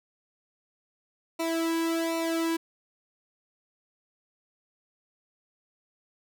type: tone with flanger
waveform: sawtooth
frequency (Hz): 329.6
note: E4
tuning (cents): 0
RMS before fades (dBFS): -28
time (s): 1.39-2.57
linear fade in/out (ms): 10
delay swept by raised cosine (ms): 0.61 to 1.44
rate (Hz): 1.3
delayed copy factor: -0.85
effects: none